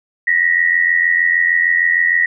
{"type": "tone pair together", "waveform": "sine", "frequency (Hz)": [1864.7, 1951.2], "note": ["A#6", "B6"], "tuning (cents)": [0, -21], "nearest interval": "minor second", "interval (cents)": 79, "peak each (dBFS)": -14, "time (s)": [0.27, 2.26], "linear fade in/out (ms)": 5, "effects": []}